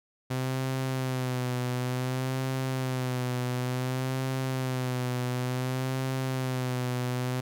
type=tone with vibrato; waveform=sawtooth; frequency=128.2 Hz; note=C3; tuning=35 cents flat; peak=-24 dBFS; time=0.3-7.41 s; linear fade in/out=10 ms; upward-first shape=sine; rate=0.56 Hz; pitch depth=45 cents each way; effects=none